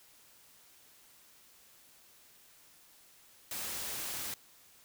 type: noise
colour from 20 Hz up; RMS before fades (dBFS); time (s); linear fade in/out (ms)
white; -39; 3.51-4.34; 2
effects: white hiss -61 dBFS RMS until 4.84 s